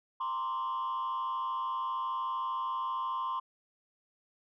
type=tone with frequency modulation; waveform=sine; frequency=1046.5 Hz; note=C6; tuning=in tune; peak=-29 dBFS; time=0.2-3.4 s; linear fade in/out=10 ms; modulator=113 Hz; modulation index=0.77; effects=tanh soft clip ceiling -30 dBFS